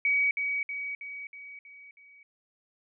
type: tone with echo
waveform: sine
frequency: 2265 Hz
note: C#7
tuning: 37 cents sharp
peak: -22 dBFS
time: 0.05-0.31 s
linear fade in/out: 2 ms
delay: 320 ms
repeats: 6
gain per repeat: -5 dB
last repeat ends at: 2.23 s
effects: none